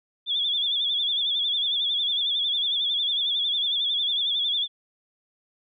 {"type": "tone with vibrato", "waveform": "sine", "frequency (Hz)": 3443, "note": "A7", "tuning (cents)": -38, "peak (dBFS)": -22, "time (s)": [0.26, 4.68], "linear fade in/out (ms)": 50, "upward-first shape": "sine", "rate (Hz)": 11, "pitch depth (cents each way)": 77, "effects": []}